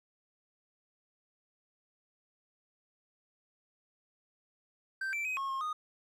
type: tone with pitch steps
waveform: triangle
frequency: 1560 / 2338 / 2522 / 1088 / 1073 / 1236 Hz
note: G6 / D7 / D#7 / C#6 / C6 / D#6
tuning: -9 / -8 / +23 / -33 / +43 / -12 cents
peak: -31 dBFS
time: 5.01-5.73 s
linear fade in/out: 5 ms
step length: 120 ms
effects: none